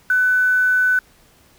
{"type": "tone with quantisation", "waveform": "sine", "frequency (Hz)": 1500, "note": "F#6", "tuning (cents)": 23, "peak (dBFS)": -13, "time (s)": [0.1, 0.99], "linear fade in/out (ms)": 2, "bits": 6, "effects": ["pink hiss -53 dBFS RMS until 1.58 s"]}